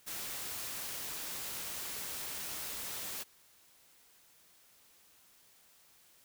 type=noise; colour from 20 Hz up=white; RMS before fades=-41 dBFS; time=0.06-3.24 s; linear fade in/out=20 ms; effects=white hiss -64 dBFS RMS until 6.24 s